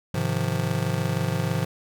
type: chord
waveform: square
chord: F minor seventh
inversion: first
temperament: just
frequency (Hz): 104.77 / 130.96 / 157.15 / 174.61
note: Ab2 / C3 / Eb3 / F3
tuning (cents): +16 / +2 / +18 / 0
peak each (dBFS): -30 / -29 / -30 / -30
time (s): 0.14-1.65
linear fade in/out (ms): 5
effects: none